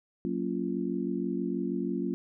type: chord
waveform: sine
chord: Gb major seventh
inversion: none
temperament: just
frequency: 185 / 231.2 / 277.5 / 346.9 Hz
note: Gb3 / Bb3 / Db4 / F4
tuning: 0 / -14 / +2 / -12 cents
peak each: -34 dBFS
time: 0.25-2.14 s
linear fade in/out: 0 ms
effects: none